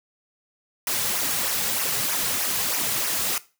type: noise with flanger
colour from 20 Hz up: white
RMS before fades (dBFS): -25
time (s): 0.87-3.38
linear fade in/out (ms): 2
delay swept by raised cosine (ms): 0.24 to 3.34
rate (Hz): 3.2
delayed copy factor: -0.6
effects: noise-tail reverb RT60 0.3 s tail -17 dB re dry